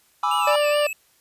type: chord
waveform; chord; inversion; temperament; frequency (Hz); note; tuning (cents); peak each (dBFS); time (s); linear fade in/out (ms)
triangle; E dominant seventh; first; equal; 830.6 / 987.8 / 1174.7 / 1318.5; G#5 / B5 / D6 / E6; 0 / 0 / 0 / 0; -23; 0.23-0.56; 5
type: tone with vibrato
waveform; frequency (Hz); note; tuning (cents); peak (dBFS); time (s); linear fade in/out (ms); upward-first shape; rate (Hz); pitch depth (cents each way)
square; 2741; F7; -33; -28; 0.31-0.93; 2; sine; 4.7; 110
type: harmonic tone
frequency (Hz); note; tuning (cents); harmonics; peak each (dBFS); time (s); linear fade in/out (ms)
590; D5; +8; 1 / 2 / 3 / 4 / 5 / 6 / 7 / 8 / 9; -18 / -28 / -31 / -35 / -36 / -43 / -43 / -37 / -45; 0.47-0.87; 5
effects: white hiss -60 dBFS RMS until 1.2 s + resampled to 32000 Hz